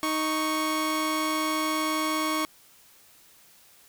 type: tone pair together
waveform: sawtooth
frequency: 311.1 / 1108.6 Hz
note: D#4 / C#6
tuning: 0 / 0 cents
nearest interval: octave + minor seventh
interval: 2200 cents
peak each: -24 dBFS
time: 0.03-2.45 s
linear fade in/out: 0 ms
effects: white hiss -56 dBFS RMS until 3.88 s